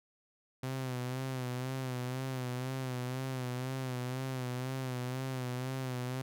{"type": "tone with vibrato", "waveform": "sawtooth", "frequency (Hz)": 128.3, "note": "C3", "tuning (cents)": -34, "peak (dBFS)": -31, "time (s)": [0.63, 6.22], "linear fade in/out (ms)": 5, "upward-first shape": "sine", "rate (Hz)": 2, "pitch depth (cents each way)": 54, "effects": []}